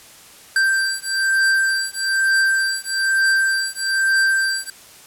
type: beating tone pair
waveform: square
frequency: 1568 / 1569.1 Hz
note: G6 / G6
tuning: 0 / +1 cents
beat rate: 1.1 Hz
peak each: -20 dBFS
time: 0.56-4.7 s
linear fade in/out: 2 ms
effects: white hiss -44 dBFS RMS until 5.06 s + low-pass 12000 Hz 12 dB/octave